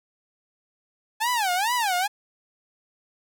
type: tone with vibrato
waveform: sawtooth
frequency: 841 Hz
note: G#5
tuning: 22 cents sharp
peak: -18 dBFS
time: 1.2-2.08 s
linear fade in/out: 20 ms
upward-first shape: sine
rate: 2.3 Hz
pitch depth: 290 cents each way
effects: none